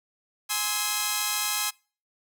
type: chord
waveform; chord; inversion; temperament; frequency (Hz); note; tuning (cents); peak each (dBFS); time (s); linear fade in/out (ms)
5% pulse; Ab augmented; none; equal with one note detuned; 830.6 / 1046.5 / 1289.9; Ab5 / C6 / E6; 0 / 0 / -38; -18; 0.49-1.71; 20
effects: noise-tail reverb RT60 0.4 s tail -26 dB re dry